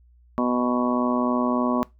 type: harmonic tone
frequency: 123.47 Hz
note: B2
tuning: in tune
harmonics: 2 / 3 / 4 / 5 / 6 / 7 / 8 / 9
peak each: -22 / -30 / -34 / -28 / -37 / -36 / -31 / -28 dBFS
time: 0.38-1.83 s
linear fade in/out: 0 ms
effects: noise-tail reverb RT60 0.2 s tail -21 dB re dry + added 60 Hz sine -52 dBFS peak until 1.99 s